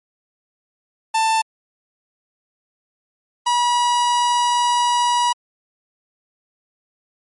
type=tone pair in turn; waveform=45% pulse; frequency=888 / 967.4 Hz; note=A5 / B5; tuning=+16 / -36 cents; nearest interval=minor second; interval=148 cents; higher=second; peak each=-15 dBFS; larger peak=neither; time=1.14-1.42 / 3.46-5.33 s; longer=second; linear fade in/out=10 ms; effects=MP3 48 kbps